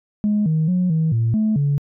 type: tone with pitch steps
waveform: sine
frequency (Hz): 209.3 / 157.8 / 181.2 / 160 / 114.3 / 216.6 / 142.8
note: G#3 / D#3 / F#3 / D#3 / A#2 / A3 / D3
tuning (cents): +14 / +25 / -36 / +49 / -34 / -27 / -48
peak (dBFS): -14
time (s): 0.24-1.78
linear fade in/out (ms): 0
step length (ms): 220
effects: tanh soft clip ceiling -12 dBFS